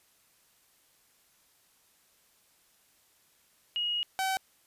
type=tone pair in turn; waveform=sine / sawtooth; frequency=2885 / 764.1 Hz; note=F#7 / G5; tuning=-44 / -44 cents; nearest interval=octave + major seventh; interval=2300 cents; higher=first; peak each=-28 / -24 dBFS; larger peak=second; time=3.76-4.03 / 4.19-4.37 s; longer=first; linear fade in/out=0 ms; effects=white hiss -66 dBFS RMS until 4.66 s + resampled to 32000 Hz